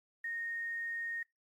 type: tone with quantisation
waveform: sine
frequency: 1853 Hz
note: A#6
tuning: 11 cents flat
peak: -36 dBFS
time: 0.24-1.23 s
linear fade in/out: 5 ms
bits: 11
effects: noise-tail reverb RT60 0.2 s tail -23 dB re dry + AAC 48 kbps